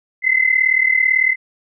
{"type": "tone pair together", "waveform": "sine", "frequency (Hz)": [2032, 2070], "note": ["B6", "C7"], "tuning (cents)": [49, -19], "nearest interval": "unison", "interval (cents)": 32, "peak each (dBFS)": -15, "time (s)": [0.22, 1.36], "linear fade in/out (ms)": 50, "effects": []}